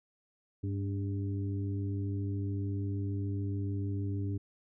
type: harmonic tone with a mistuned harmonic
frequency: 99.9 Hz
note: G2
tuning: 33 cents sharp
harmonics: 1 / 2 / 3 / 4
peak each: -32 / -44 / -39 / -46 dBFS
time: 0.63-4.38 s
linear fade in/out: 10 ms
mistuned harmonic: 3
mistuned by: -39 cents
effects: none